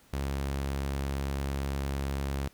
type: tone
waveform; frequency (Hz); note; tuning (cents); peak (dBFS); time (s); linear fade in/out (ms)
sawtooth; 68.9; C#2; -10; -26; 0.13-2.48; 5
effects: pink hiss -61 dBFS RMS until 2.53 s